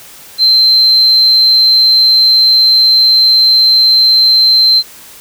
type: tone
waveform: sine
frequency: 4112 Hz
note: C8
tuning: 31 cents flat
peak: -3 dBFS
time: 0.38-4.83 s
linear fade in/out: 50 ms
effects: tanh soft clip ceiling -1 dBFS + white hiss -35 dBFS RMS until 5.2 s